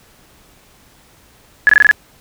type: tone bursts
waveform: sine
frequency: 1700 Hz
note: G#6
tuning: 40 cents sharp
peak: -4 dBFS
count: 6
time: 1.67-1.912 s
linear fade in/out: 0 ms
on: 22 ms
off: 22 ms
effects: pink hiss -49 dBFS RMS until 2.2 s